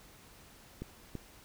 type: clicks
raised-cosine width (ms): 3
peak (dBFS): -26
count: 2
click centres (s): 0.82 / 1.153
effects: pink hiss -57 dBFS RMS until 1.44 s